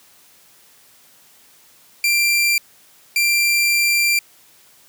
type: tone pair in turn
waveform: sawtooth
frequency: 2368 / 2368 Hz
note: D7 / D7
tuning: +14 / +14 cents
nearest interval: unison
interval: 0 cents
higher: neither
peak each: -11 dBFS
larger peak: neither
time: 2.04-2.58 / 3.16-4.19 s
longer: second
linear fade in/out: 2 ms
effects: white hiss -51 dBFS RMS until 4.88 s + high-pass 80 Hz 12 dB/octave